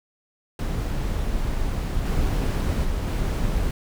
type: noise with level steps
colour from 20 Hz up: brown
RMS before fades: -25 / -22 / -25 / -23 dBFS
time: 0.59-3.71 s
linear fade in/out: 2 ms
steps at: 2.05 / 2.83 / 3.06 s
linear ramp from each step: 20 ms
effects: none